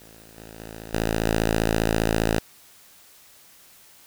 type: tone with level steps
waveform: 5% pulse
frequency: 55 Hz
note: A1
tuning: in tune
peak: -37 / -30 / -26 / -11 / -9 dBFS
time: 0-2.39 s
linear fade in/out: 5 ms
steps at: 0.37 / 0.59 / 0.93 / 1.24 s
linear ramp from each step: 5 ms
effects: white hiss -52 dBFS RMS until 4.06 s